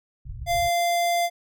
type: low-pass noise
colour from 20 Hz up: pink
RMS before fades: -35 dBFS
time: 0.25-0.69 s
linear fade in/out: 5 ms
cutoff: 140 Hz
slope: 96 dB/octave
type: tone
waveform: square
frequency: 692 Hz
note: F5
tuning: 16 cents flat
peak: -21 dBFS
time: 0.46-1.3 s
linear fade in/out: 50 ms
effects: none